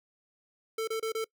square tone bursts, 445 Hz, A4, 20 cents sharp, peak -30 dBFS, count 4, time 0.78-1.244 s, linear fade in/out 5 ms, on 95 ms, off 28 ms, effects noise-tail reverb RT60 0.1 s tail -23 dB re dry

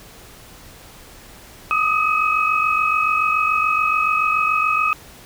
sine tone cluster, 1220 / 1267 / 2549 Hz, D#6 / D#6 / D#7, -34 / +31 / +41 cents, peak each -20 dBFS, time 1.71-4.93 s, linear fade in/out 0 ms, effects pink hiss -43 dBFS RMS until 5.25 s

